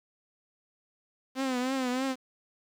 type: tone with vibrato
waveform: sawtooth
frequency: 257.7 Hz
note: C4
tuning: 26 cents flat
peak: -24 dBFS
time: 1.35-2.16 s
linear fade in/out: 50 ms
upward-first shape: triangle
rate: 3.2 Hz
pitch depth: 90 cents each way
effects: low-pass 8000 Hz 12 dB/octave + 9-bit